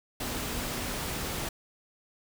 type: tone in noise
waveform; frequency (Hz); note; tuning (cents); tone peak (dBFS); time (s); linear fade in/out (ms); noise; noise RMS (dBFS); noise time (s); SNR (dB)
sine; 245.5; B3; -10; -42; 0.23-0.94; 5; pink; -34; 0.2-1.49; -11
effects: none